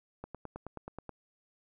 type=click train; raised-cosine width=1 ms; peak=-27 dBFS; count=9; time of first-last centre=0.24-1.093 s; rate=9.38 Hz; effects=none